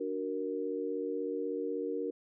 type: chord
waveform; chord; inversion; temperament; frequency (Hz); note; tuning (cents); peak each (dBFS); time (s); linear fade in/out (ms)
sine; D augmented; none; equal; 293.7 / 370 / 466.2; D4 / F#4 / A#4; 0 / 0 / 0; -38 / -38 / -35; 0-2.11; 10
effects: none